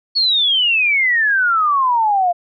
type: exponential sweep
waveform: sine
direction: down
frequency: 4437 to 686 Hz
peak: -12 dBFS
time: 0.15-2.33 s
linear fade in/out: 20 ms
effects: none